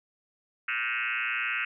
sine tone with frequency modulation, 2037 Hz, C7, 47 cents flat, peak -27 dBFS, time 0.68-1.65 s, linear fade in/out 5 ms, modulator 118 Hz, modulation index 5.9, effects none

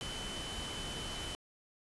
sine tone in noise, 3034 Hz, F#7, 43 cents sharp, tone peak -43 dBFS, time 0.01-1.35 s, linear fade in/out 0 ms, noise pink, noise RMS -42 dBFS, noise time 0.01-1.35 s, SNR -4 dB, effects resampled to 24000 Hz

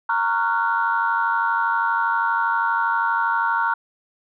sine chord, Gb major seventh, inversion first, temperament just, 925 / 1110 / 1387.5 / 1480 Hz, Bb5 / Db6 / F6 / Gb6, -14 / +2 / -12 / 0 cents, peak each -21 / -26 / -23 / -25 dBFS, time 0.09-3.74 s, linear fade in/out 5 ms, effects tanh soft clip ceiling -8 dBFS

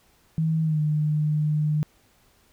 sine tone with pitch glide, 160 to 151.63 Hz, D#3 to D#3, +49 to -44 cents, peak -20 dBFS, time 0.38-1.83 s, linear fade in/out 0 ms, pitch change -93 cents, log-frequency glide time 0.63-0.8 s, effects pink hiss -61 dBFS RMS until 2.52 s

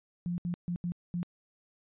sine tone bursts at uneven times, 174.61 Hz, F3, in tune, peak -30 dBFS, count 5, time 0.26-0.38 / 0.45-0.54 / 0.68-0.76 / 0.84-0.92 / 1.14-1.23 s, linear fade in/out 0 ms, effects resampled to 8000 Hz

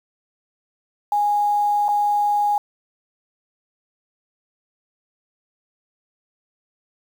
sine tone with dropouts, 826 Hz, G#5, 10 cents flat, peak -16 dBFS, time 1.12-2.58 s, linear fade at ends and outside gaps 2 ms, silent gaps 1.883-1.888 s, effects 7-bit

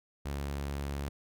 sawtooth tone, 70.5 Hz, C#2, 30 cents sharp, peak -30 dBFS, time 0.25-1.09 s, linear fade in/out 10 ms, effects none

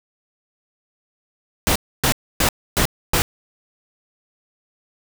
pink noise bursts, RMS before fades -17 dBFS, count 5, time 1.67-3.22 s, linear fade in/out 0 ms, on 86 ms, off 280 ms, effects none

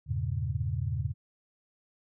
sine chord, E diminished seventh, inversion none, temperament equal with one note detuned, 82.41 / 100.46 / 116.54 / 138.59 Hz, E2 / G2 / Bb2 / Db3, 0 / +43 / 0 / 0 cents, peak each -34 dBFS, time 0.06-1.14 s, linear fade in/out 50 ms, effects none

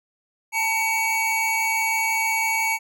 square tone pair together, 894.1 / 2253 Hz, A5 / C#7, +28 / +28 cents, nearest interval octave + major third, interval 1600 cents, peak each -25 / -23 dBFS, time 0.52-2.79 s, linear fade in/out 50 ms, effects none

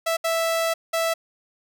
sawtooth tone bursts at uneven times, 659 Hz, E5, 1 cent flat, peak -17 dBFS, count 3, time 0.06-0.17 / 0.24-0.74 / 0.93-1.14 s, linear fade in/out 10 ms, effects none

